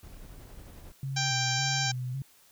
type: noise with tremolo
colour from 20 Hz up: brown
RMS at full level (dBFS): -45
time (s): 0.03-0.92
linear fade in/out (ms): 2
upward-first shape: sine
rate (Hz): 11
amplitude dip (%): 40
type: tone with vibrato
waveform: sine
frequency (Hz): 130.7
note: C3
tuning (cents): -1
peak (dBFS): -31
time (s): 1.03-2.22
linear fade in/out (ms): 2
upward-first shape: square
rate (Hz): 1.8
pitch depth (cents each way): 62
type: harmonic tone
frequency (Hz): 787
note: G5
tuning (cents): +7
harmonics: 1 / 2 / 3 / 4 / 5 / 6 / 7 / 8 / 9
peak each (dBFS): -35 / -34 / -37 / -38 / -36 / -38 / -34 / -36 / -39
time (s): 1.16-1.92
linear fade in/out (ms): 10
effects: white hiss -60 dBFS RMS until 2.51 s